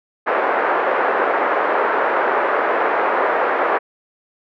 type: band-pass noise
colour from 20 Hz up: pink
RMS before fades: -18 dBFS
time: 0.26-3.79 s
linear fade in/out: 20 ms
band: 420 to 1700 Hz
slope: 24 dB/octave
effects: none